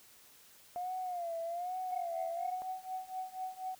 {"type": "tone with vibrato", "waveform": "sine", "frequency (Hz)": 703, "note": "F5", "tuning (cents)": 11, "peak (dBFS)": -35, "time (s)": [0.76, 2.62], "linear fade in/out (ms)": 0, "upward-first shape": "sine", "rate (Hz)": 1.2, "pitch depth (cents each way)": 100}
{"type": "tone with tremolo", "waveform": "sine", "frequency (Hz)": 748, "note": "F#5", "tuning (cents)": 19, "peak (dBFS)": -34, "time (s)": [1.91, 3.75], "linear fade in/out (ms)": 5, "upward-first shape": "triangle", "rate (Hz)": 4.1, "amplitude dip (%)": 95}
{"effects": ["tanh soft clip ceiling -28 dBFS", "white hiss -60 dBFS RMS until 3.79 s"]}